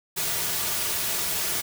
white noise with comb filter, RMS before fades -27 dBFS, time 0.16-1.62 s, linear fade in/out 20 ms, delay 3.8 ms, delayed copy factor -0.5, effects none

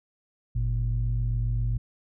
sine tone pair together, 49.08 / 116.54 Hz, G1 / A#2, +3 / 0 cents, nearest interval octave + minor third, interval 1497 cents, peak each -25 dBFS, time 0.55-1.78 s, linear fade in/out 10 ms, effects tanh soft clip ceiling -18 dBFS

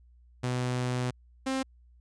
sawtooth tone pair in turn, 125 / 264.9 Hz, B2 / C4, +21 / +22 cents, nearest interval octave + minor second, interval 1301 cents, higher second, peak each -24 dBFS, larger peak neither, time 0.43-1.11 / 1.46-1.63 s, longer first, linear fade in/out 10 ms, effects added 60 Hz sine -55 dBFS peak until 2 s + resampled to 22050 Hz

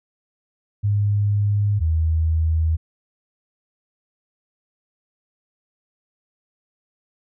sine tone pair in turn, 102.7 / 80.21 Hz, G#2 / E2, -19 / -47 cents, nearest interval major third, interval 428 cents, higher first, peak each -16 dBFS, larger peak neither, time 0.83-1.8 / 1.8-2.77 s, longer neither, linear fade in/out 20 ms, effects none

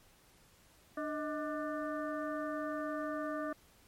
harmonic tone with a mistuned harmonic, 297.1 Hz, D4, 20 cents sharp, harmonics 1 / 2 / 4 / 5 / 6, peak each -39 / -39 / -42 / -48 / -49 dBFS, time 0.97-3.53 s, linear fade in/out 5 ms, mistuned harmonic 2, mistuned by +88 cents, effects pink hiss -64 dBFS RMS until 3.87 s + MP3 64 kbps

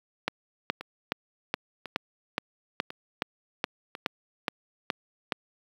two click trains, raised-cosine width 0.3 ms, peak -21 / -9 dBFS, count 4 / 13, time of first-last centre 0.81-3.951 / 0.28-5.322 s, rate 0.955 / 2.38 Hz, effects high-pass 150 Hz 12 dB/octave + 8-bit

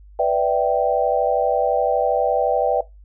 sine chord, E minor seventh, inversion second, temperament equal with one note detuned, 493.9 / 587.3 / 659.3 / 778.6 Hz, B4 / D5 / E5 / G5, 0 / 0 / 0 / -12 cents, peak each -21 dBFS, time 0.19-2.81 s, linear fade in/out 5 ms, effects noise-tail reverb RT60 0.2 s tail -19 dB re dry + added 50 Hz sine -42 dBFS peak until 3.04 s

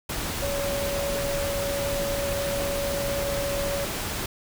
sine tone in noise, 563 Hz, C#5, 27 cents sharp, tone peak -27 dBFS, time 0.42-3.85 s, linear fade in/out 5 ms, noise pink, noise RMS -30 dBFS, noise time 0.09-4.26 s, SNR 0 dB, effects none

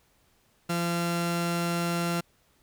sawtooth tone pair together, 171.25 / 685 Hz, F3 / F5, -34 / -34 cents, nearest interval 2 octaves, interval 2400 cents, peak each -23 / -27 dBFS, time 0.69-2.21 s, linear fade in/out 10 ms, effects pink hiss -66 dBFS RMS until 2.62 s

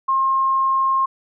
sine tone, 1068 Hz, C6, 35 cents sharp, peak -15 dBFS, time 0.08-1.06 s, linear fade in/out 10 ms, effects none

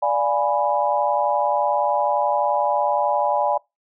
sine chord, D diminished seventh, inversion none, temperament equal, 587.3 / 698.5 / 830.6 / 987.8 Hz, D5 / F5 / Ab5 / Cb6, 0 / 0 / 0 / 0 cents, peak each -22 / -26 / -21 / -24 dBFS, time 0.02-3.58 s, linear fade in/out 10 ms, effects noise-tail reverb RT60 0.2 s tail -24 dB re dry

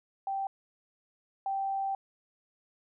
sine tone pair in turn, 781 / 781 Hz, G5 / G5, -7 / -7 cents, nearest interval unison, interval 0 cents, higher neither, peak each -30 / -29 dBFS, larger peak second, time 0.27-0.47 / 1.46-1.95 s, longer second, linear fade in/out 2 ms, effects none

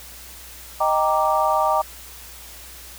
sine chord, Eb major seventh, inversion none, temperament equal, 622.3 / 784 / 932.3 / 1174.7 Hz, Eb5 / G5 / Bb5 / D6, 0 / 0 / 0 / 0 cents, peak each -22 dBFS, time 0.8-1.82 s, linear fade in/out 10 ms, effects added 60 Hz sine -45 dBFS peak until 2.98 s + white hiss -41 dBFS RMS until 2.98 s

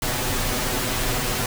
pink noise with comb filter, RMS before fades -24 dBFS, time 0.02-1.46 s, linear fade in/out 2 ms, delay 8 ms, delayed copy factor +0.9, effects none

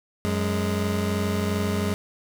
25% pulse tone pair together, 92.5 / 207.7 Hz, F#2 / G#3, 0 / 0 cents, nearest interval octave + major second, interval 1400 cents, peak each -22 dBFS, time 0.25-1.94 s, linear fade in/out 0 ms, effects none

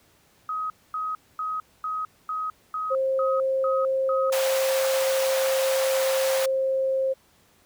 sine tone bursts, 1263 Hz, D#6, 26 cents sharp, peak -26 dBFS, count 9, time 0.49-4.3 s, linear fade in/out 2 ms, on 210 ms, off 240 ms
sine tone, 531 Hz, C5, 25 cents sharp, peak -21 dBFS, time 2.9-7.14 s, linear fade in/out 20 ms
pink high-pass noise, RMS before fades -30 dBFS, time 4.32-6.46 s, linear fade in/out 5 ms, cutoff 570 Hz, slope 48 dB/octave
effects pink hiss -60 dBFS RMS until 7.65 s + high-pass 60 Hz 12 dB/octave

